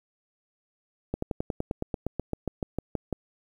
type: slowing click train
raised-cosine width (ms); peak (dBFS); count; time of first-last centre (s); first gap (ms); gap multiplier
2; -15; 17; 1.14-3.127; 84; 1.05
effects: 9-bit